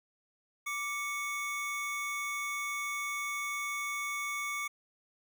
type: tone pair together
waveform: square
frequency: 1174.4 / 2217 Hz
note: D6 / C#7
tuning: 0 / 0 cents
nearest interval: major seventh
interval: 1100 cents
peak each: -39 / -36 dBFS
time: 0.66-4.68 s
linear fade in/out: 10 ms
effects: none